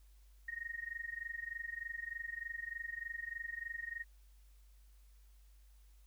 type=tone with amplitude modulation; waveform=sine; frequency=1863 Hz; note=A#6; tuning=2 cents flat; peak=-37 dBFS; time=0.48-4.04 s; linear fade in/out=5 ms; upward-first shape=sine; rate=23.3 Hz; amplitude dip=90%; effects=added 50 Hz sine -59 dBFS peak until 6.06 s + white hiss -74 dBFS RMS until 6.06 s